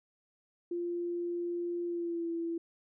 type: tone with pitch glide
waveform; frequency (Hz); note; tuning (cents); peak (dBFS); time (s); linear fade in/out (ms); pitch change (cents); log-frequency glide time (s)
sine; 347 to 334.8; F4 to E4; -11 to +27; -32; 0.71-2.58; 5; -62; 1.85-2.3
effects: none